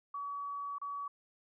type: tone with dropouts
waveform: sine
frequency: 1136 Hz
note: C#6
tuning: 42 cents sharp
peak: -37 dBFS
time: 0.14-1.08 s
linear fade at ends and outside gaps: 5 ms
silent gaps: 0.784-0.815 s
effects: none